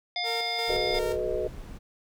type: harmonic tone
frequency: 711 Hz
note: F5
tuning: 31 cents sharp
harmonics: 1 / 3 / 5 / 7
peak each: -33 / -33 / -33 / -33 dBFS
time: 0.16-0.99 s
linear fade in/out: 2 ms
type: tone with tremolo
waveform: sawtooth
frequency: 459.8 Hz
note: A#4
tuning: 24 cents flat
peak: -28 dBFS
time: 0.23-1.18 s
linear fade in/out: 50 ms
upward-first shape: square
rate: 2.8 Hz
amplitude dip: 55%
type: noise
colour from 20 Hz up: brown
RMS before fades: -39 dBFS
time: 0.67-1.79 s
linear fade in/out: 20 ms
type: chord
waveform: sine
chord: B dominant seventh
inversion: second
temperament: equal with one note detuned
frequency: 370 / 429.5 / 493.9 / 622.3 Hz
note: F#4 / A4 / B4 / D#5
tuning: 0 / -42 / 0 / 0 cents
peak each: -32 dBFS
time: 0.69-1.48 s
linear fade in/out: 10 ms
effects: none